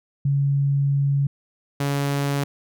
sine / sawtooth tone pair in turn, 140 / 141.22 Hz, C#3 / C#3, +18 / +33 cents, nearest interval unison, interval 15 cents, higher second, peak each -17 dBFS, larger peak neither, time 0.25-1.27 / 1.8-2.44 s, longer first, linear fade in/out 5 ms, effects none

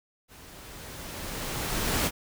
pink noise with level ramp, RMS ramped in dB -50 to -25 dBFS, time 0.28-2.11 s, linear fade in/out 50 ms, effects none

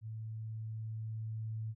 sine tone with level ramp, 110.4 Hz, A2, 6 cents sharp, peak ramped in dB -40 to -36 dBFS, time 0.01-1.75 s, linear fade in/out 50 ms, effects none

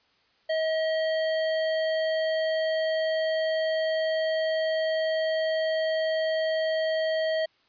harmonic tone, 637 Hz, D#5, 41 cents sharp, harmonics 1 / 3 / 5 / 7, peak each -24 / -34 / -38 / -41 dBFS, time 0.49-7.46 s, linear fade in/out 10 ms, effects white hiss -65 dBFS RMS until 7.68 s + resampled to 11025 Hz

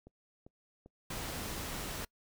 click train, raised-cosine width 2 ms, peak -39 dBFS, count 4, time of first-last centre 0.07-1.256 s, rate 2.53 Hz
pink noise, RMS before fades -40 dBFS, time 1.1-2.05 s, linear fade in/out 5 ms
effects noise-tail reverb RT60 0.1 s tail -26 dB re dry

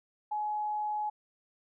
sine tone, 844 Hz, G#5, 28 cents sharp, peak -30 dBFS, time 0.31-1.1 s, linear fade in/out 10 ms, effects none

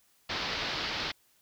white low-pass noise, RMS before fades -34 dBFS, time 0.29-1.12 s, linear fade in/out 10 ms, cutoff 4900 Hz, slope 48 dB/octave, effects white hiss -67 dBFS RMS until 1.41 s

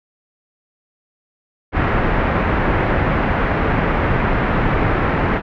pink low-pass noise, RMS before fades -17 dBFS, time 1.72-5.42 s, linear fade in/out 50 ms, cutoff 2100 Hz, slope 24 dB/octave, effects none

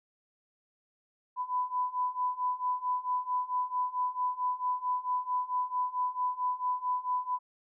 sine beating tone pair, 996 / 1000.5 Hz, B5 / B5, +14 / +22 cents, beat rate 4.5 Hz, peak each -33 / -31 dBFS, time 1.36-7.39 s, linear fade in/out 50 ms, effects none

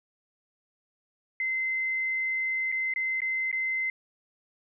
sine tone with dropouts, 2065 Hz, C7, 23 cents flat, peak -26 dBFS, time 1.4-3.9 s, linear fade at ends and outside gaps 2 ms, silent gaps 2.718-2.723 / 2.938-2.96 / 3.205-3.218 / 3.515-3.527 s, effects none

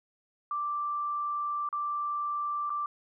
sine tone with dropouts, 1174.7 Hz, D6, in tune, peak -29 dBFS, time 0.51-2.86 s, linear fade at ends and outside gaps 2 ms, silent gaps 1.689-1.727 / 2.696-2.702 s, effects none

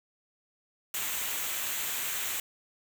white noise with comb filter, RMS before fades -33 dBFS, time 0.94-2.4 s, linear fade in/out 2 ms, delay 0.2 ms, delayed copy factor -0.55, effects none

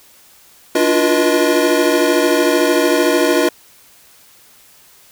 square tone cluster, 292.8 / 341.6 / 354.9 / 482.4 / 626 Hz, D4 / F4 / F4 / B4 / D#5, -5 / -38 / +28 / -41 / +10 cents, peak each -19 dBFS, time 0.75-3.49 s, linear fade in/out 5 ms, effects white hiss -47 dBFS RMS until 5.11 s

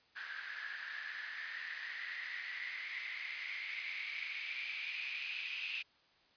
blue noise with band-pass filter sweep, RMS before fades -43 dBFS, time 0.15-5.83 s, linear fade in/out 20 ms, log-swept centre 1600 to 2600 Hz, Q 9.6, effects white hiss -69 dBFS RMS until 6.36 s + resampled to 11025 Hz

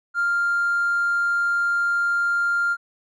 sine tone with hard clipping, 1396.9 Hz, F6, in tune, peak -19 dBFS, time 0.14-2.77 s, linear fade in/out 50 ms, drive 1 dB, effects none

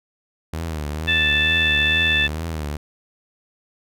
sawtooth tone with vibrato, 77.9 Hz, D#2, 3 cents sharp, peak -21 dBFS, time 0.53-2.77 s, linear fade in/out 5 ms, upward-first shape triangle, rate 2.2 Hz, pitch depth 130 cents each way
harmonic tone, 880 Hz, A5, in tune, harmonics 2 / 3 / 4, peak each -20 / -20 / -21 dBFS, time 1.07-2.28 s, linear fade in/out 20 ms
effects none

